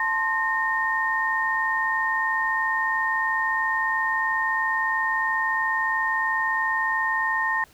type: tone cluster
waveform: sine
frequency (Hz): 883 / 1046 / 1837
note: A5 / C6 / A#6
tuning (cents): +6 / -1 / -26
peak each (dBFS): -28 / -28 / -23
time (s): 0-7.64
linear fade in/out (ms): 2
effects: pink hiss -55 dBFS RMS until 7.73 s